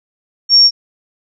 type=tone; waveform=sine; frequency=5520 Hz; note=F8; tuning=21 cents flat; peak=-4 dBFS; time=0.49-0.71 s; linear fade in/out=50 ms; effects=none